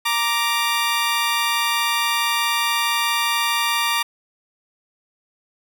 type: tone pair together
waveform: 15% pulse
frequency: 932.3 / 1175.4 Hz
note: A#5 / D6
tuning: 0 / +1 cents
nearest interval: major third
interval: 401 cents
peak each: -15 dBFS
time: 0.05-4.03 s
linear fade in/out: 10 ms
effects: none